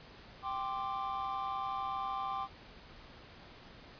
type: chord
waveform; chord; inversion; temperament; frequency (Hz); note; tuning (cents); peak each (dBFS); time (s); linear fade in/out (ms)
triangle; G suspended fourth; none; just; 784 / 1045.3 / 1176; G5 / C6 / D6; 0 / -2 / +2; -37 / -38 / -37; 0.42-2.48; 50
effects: pink hiss -54 dBFS RMS until 3.99 s + resampled to 11025 Hz